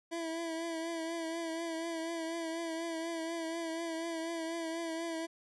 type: tone with vibrato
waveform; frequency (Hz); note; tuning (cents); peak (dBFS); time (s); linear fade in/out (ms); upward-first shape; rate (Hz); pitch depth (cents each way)
25% pulse; 330; E4; +2; -32; 0.11-5.27; 20; triangle; 4.1; 46
effects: resampled to 24000 Hz